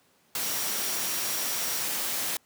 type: tone in noise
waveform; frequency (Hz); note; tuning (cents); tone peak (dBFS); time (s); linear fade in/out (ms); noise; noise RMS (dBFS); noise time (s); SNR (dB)
sine; 5660; F8; +22; -38; 0.42-1.83; 2; white; -30; 0.35-2.37; -11
effects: pink hiss -64 dBFS RMS until 2.45 s + high-pass 150 Hz 12 dB/octave